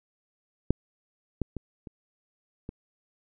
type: clicks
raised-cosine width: 3 ms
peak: -8 / -14 / -21 / -28 / -23 dBFS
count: 5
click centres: 0.706 / 1.417 / 1.567 / 1.872 / 2.691 s
effects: none